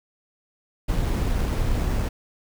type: noise with sample-and-hold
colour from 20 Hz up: brown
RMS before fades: -23 dBFS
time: 0.88-2.09 s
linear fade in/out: 10 ms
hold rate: 7350 Hz
effects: none